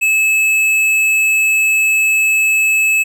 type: tone with hard clipping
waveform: triangle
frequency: 2600 Hz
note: E7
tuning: 24 cents flat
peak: -12 dBFS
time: 0.01-3.04 s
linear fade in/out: 20 ms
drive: 13 dB
effects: none